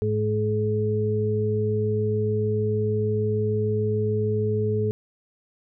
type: harmonic tone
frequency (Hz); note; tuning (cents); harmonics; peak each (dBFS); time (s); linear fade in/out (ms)
106.6; G#2; +46; 1 / 2 / 4; -24 / -30 / -24; 0.02-4.91; 0
effects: none